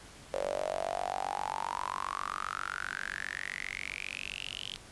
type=tone with high-pass filter sweep; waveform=sawtooth; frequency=47.52 Hz; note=F#1; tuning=47 cents sharp; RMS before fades=-37 dBFS; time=0.33-4.76 s; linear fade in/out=0 ms; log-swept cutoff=540 to 3200 Hz; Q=9.3; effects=pink hiss -52 dBFS RMS until 4.91 s + resampled to 24000 Hz